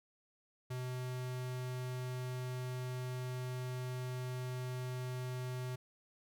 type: tone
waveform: square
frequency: 126.6 Hz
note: B2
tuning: 43 cents sharp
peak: -39 dBFS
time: 0.7-5.76 s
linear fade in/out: 10 ms
effects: none